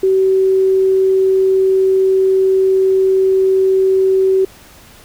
sine tone, 381.2 Hz, G4, 48 cents flat, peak -9 dBFS, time 0.03-4.45 s, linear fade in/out 5 ms, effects pink hiss -42 dBFS RMS until 5.04 s

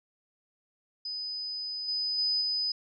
sine tone with level steps, 5000 Hz, D#8, 8 cents sharp, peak -33 / -28 / -25 / -27 dBFS, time 1.05-2.72 s, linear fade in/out 5 ms, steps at 1.88 / 2.18 / 2.41 s, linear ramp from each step 5 ms, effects none

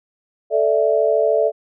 sine chord, A suspended fourth, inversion none, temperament just, 440 / 586.7 / 660 Hz, A4 / D5 / E5, 0 / -2 / +2 cents, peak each -18 dBFS, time 0.5-1.52 s, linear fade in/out 50 ms, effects none

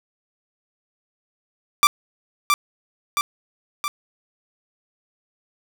sawtooth tone with echo, 1174.7 Hz, D6, in tune, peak -7 dBFS, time 1.83-1.87 s, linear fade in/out 0 ms, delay 670 ms, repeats 3, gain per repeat -4 dB, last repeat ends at 3.88 s, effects none

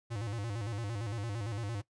square tone with vibrato, 108.7 Hz, A2, 21 cents flat, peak -36 dBFS, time 0.1-1.82 s, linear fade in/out 20 ms, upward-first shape square, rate 8.8 Hz, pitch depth 130 cents each way, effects noise-tail reverb RT60 0.1 s tail -18 dB re dry + resampled to 22050 Hz

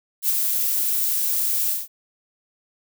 violet noise with ADSR envelope, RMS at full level -18 dBFS, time 0.22-1.88 s, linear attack 71 ms, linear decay 22 ms, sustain -4 dB, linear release 180 ms, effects none

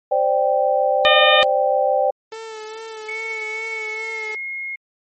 sine chord, C suspended second, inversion none, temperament equal with one note detuned, 523.3 / 589.7 / 784 Hz, C5 / D5 / G5, 0 / +7 / 0 cents, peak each -19 dBFS, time 0.11-2.11 s, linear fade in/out 10 ms
harmonic tone, 608 Hz, D#5, 40 cents flat, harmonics 1 / 2 / 3 / 4 / 5 / 6, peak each -19 / -19 / -19 / -19 / -19 / -19 dBFS, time 1.05-1.43 s, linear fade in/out 0 ms
sawtooth tone with vibrato, 440 Hz, A4, in tune, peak -27 dBFS, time 2.32-4.35 s, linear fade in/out 2 ms, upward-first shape sine, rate 2.4 Hz, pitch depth 33 cents each way
sine tone with pitch glide, 2217 to 2153 Hz, C#7 to C7, 0 to +49 cents, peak -25 dBFS, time 3.08-4.76 s, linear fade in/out 10 ms, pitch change -51 cents, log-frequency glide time 3.83-4.16 s
effects MP3 32 kbps

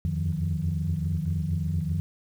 sine tone cluster, 79.5 / 87.6 / 92.3 / 155 / 178.6 Hz, D#2 / F2 / F#2 / D#3 / F3, +38 / +6 / -4 / -6 / +39 cents, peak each -35 / -29 / -33 / -28 / -32 dBFS, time 0.05-2 s, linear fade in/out 0 ms, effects tanh soft clip ceiling -16 dBFS + 9-bit

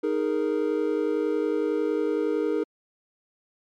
triangle chord, D# suspended fourth, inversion none, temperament equal, 311.1 / 415.3 / 466.2 Hz, D#4 / G#4 / A#4, 0 / 0 / 0 cents, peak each -25 dBFS, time 0.03-2.64 s, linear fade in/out 10 ms, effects MP3 96 kbps

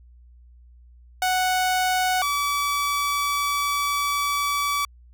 sawtooth tone pair in turn, 740 / 1148 Hz, F#5 / D6, 0 / -40 cents, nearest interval minor sixth, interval 760 cents, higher second, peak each -16 / -18 dBFS, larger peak first, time 1.22-2.22 / 2.22-4.85 s, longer second, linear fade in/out 2 ms, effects added 60 Hz sine -47 dBFS peak until 5.13 s

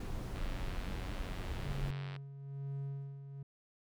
brown noise, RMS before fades -39 dBFS, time 0-1.91 s, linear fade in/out 5 ms
click train, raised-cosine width 0.3 ms, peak -32 dBFS, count 168, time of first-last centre 0.36-2.163 s, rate 92.6 Hz
triangle tone with tremolo, 138.59 Hz, C#3, in tune, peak -35 dBFS, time 1.65-3.43 s, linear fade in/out 5 ms, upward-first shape sine, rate 1.1 Hz, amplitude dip 65%
effects none

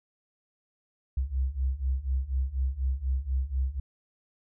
sine beating tone pair, 63.6 / 67.7 Hz, C2 / C#2, -48 / -40 cents, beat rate 4.1 Hz, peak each -30 / -28 dBFS, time 1.17-3.8 s, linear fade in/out 5 ms, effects none

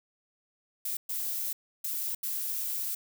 violet noise bursts at uneven times, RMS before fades -33 dBFS, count 4, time 0.85-0.97 / 1.09-1.53 / 1.84-2.15 / 2.23-2.95 s, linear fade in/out 5 ms, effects none

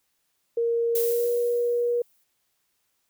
sine tone with pitch glide, 466.2 to 478.8 Hz, A#4 to A#4, 0 to +46 cents, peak -21 dBFS, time 0.57-2.02 s, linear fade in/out 5 ms, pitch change +46 cents, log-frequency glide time 1.02-1.31 s
violet noise with exponential decay, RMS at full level -28 dBFS, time 0.95-2.24 s, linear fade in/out 5 ms, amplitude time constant 280 ms
effects white hiss -73 dBFS RMS until 3.09 s

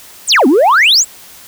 sine exponential two-way sweep, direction down then up, 9840 to 241 to 8090 Hz, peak -3 dBFS, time 0.27-1.05 s, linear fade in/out 50 ms, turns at 0.47 s, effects tanh soft clip ceiling -4 dBFS + white hiss -37 dBFS RMS until 1.47 s

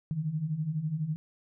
sine beating tone pair, 146.83 / 158.83 Hz, D3 / D#3, 0 / +36 cents, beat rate 12 Hz, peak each -35 / -30 dBFS, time 0.11-1.16 s, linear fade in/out 0 ms, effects none

